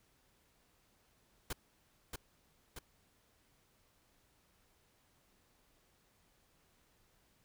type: noise with echo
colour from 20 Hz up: pink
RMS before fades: -39 dBFS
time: 1.5-1.53 s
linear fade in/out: 5 ms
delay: 630 ms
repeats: 2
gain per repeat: -4 dB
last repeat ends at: 2.79 s
effects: pink hiss -72 dBFS RMS until 7.44 s